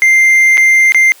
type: tone with dropouts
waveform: triangle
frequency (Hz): 2094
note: C7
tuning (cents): +1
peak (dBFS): -3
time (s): 0.02-1.12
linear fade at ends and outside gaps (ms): 0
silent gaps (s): 0.572-0.578 / 0.921-0.946
effects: white hiss -41 dBFS RMS until 1.2 s + high-pass 300 Hz 12 dB/octave